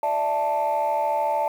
sine chord, D suspended second, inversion none, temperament just, 587.3 / 660.7 / 881 Hz, D5 / E5 / A5, 0 / +4 / +2 cents, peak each -25 / -26 / -21 dBFS, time 0.03-1.48 s, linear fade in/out 2 ms, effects tanh soft clip ceiling -16 dBFS + 8-bit

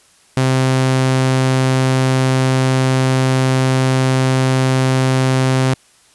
sawtooth tone, 130.81 Hz, C3, in tune, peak -8 dBFS, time 0.37-5.74 s, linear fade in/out 2 ms, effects white hiss -51 dBFS RMS until 6.14 s + resampled to 24000 Hz

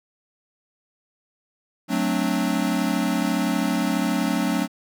square chord, D dominant seventh, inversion first, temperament equal, 185 / 220 / 261.6 / 293.7 Hz, F#3 / A3 / C4 / D4, 0 / 0 / 0 / 0 cents, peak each -27 dBFS, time 1.88-4.68 s, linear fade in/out 50 ms, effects none

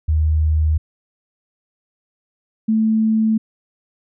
sine tone pair in turn, 77.78 / 220 Hz, D#2 / A3, 0 / 0 cents, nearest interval octave + tritone, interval 1800 cents, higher second, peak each -13 dBFS, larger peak neither, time 0.08-0.78 / 2.68-3.38 s, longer neither, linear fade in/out 10 ms, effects none

